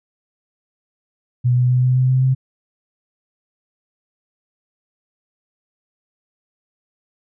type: tone with pitch steps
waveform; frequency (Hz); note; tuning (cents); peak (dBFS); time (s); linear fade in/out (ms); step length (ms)
sine; 123.47 / 124.69 / 125.92 / 127.16 / 128.42 / 129.68 / 130.96; B2 / B2 / B2 / C3 / C3 / C3 / C3; 0 / +17 / +34 / -49 / -32 / -15 / +2; -12; 1.44-2.35; 20; 130
effects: none